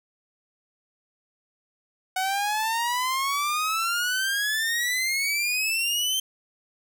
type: exponential sweep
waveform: sawtooth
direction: up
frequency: 742 to 3136 Hz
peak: -20 dBFS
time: 2.16-6.2 s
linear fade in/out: 5 ms
effects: none